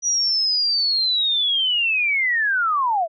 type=linear sweep; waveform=sine; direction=down; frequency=5860 to 622.3 Hz; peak=-17 dBFS; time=0.02-3.08 s; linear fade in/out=50 ms; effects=none